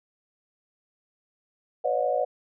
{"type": "tone cluster", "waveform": "sine", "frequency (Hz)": [500, 559, 612, 726], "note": ["B4", "C#5", "D#5", "F#5"], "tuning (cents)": [21, 14, -29, -33], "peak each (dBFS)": -28, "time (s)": [1.84, 2.25], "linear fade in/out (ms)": 10, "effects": []}